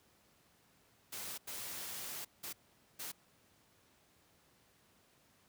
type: noise bursts at uneven times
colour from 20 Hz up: white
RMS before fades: -44 dBFS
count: 4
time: 1.12-1.38 / 1.47-2.25 / 2.43-2.53 / 2.99-3.12 s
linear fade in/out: 10 ms
effects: pink hiss -69 dBFS RMS until 5.48 s + high-pass 80 Hz 12 dB/octave